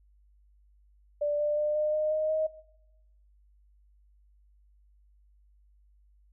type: tone with pitch steps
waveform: sine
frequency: 587.3 / 593.8 / 600.3 / 607 / 613.7 / 620.4 / 627.3 Hz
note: D5 / D5 / D5 / D#5 / D#5 / D#5 / D#5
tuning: 0 / +19 / +38 / -43 / -24 / -5 / +14 cents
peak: -25 dBFS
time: 1.21-2.47 s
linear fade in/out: 10 ms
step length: 180 ms
effects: noise-tail reverb RT60 0.9 s tail -20 dB re dry + added 50 Hz sine -59 dBFS peak until 6.32 s